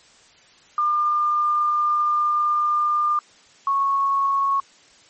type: tone pair in turn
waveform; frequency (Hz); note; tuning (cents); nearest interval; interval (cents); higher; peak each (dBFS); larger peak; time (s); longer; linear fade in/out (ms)
sine; 1200 / 1103.1; D6 / C#6; +37 / -9; minor second; 146; first; -17 / -17; neither; 0.78-3.19 / 3.67-4.6; first; 2
effects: white hiss -52 dBFS RMS until 5.09 s + MP3 32 kbps